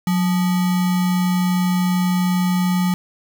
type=tone with sample-and-hold; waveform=sine; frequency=181.3 Hz; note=F#3; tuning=35 cents flat; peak=-15 dBFS; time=0.07-2.94 s; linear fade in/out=2 ms; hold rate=1050 Hz; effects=none